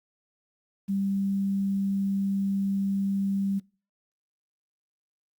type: tone with quantisation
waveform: sine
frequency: 196.6 Hz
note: G3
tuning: 5 cents sharp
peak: -24 dBFS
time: 0.88-3.6 s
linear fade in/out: 20 ms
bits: 9
effects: noise-tail reverb RT60 0.4 s tail -26 dB re dry + Opus 48 kbps